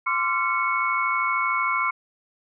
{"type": "tone cluster", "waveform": "sine", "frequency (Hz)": [1041, 1154, 1370, 2207], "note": ["C6", "D6", "F6", "C#7"], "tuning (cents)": [-9, -31, -34, -8], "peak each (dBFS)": [-26, -28, -27, -25], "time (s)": [0.06, 1.91], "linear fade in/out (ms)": 10, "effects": []}